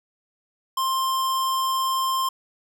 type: tone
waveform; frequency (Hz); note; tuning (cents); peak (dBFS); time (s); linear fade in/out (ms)
square; 1053; C6; +11; -22; 0.77-2.29; 5
effects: none